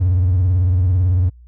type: tone with vibrato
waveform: triangle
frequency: 90.7 Hz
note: F#2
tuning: 34 cents flat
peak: -9 dBFS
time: 0-1.3 s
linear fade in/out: 20 ms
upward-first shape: sine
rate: 18 Hz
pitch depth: 110 cents each way
effects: tanh soft clip ceiling -7 dBFS + added 60 Hz sine -40 dBFS peak until 1.47 s